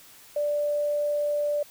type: tone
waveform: sine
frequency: 587.3 Hz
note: D5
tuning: in tune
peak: -23 dBFS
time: 0.36-1.63 s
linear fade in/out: 5 ms
effects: white hiss -51 dBFS RMS until 1.7 s